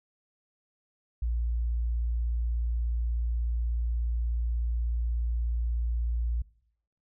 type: tone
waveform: sine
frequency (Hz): 58.27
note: A#1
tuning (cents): 0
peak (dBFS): -25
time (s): 1.22-6.42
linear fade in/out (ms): 5
effects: noise-tail reverb RT60 0.7 s tail -23 dB re dry + tanh soft clip ceiling -21 dBFS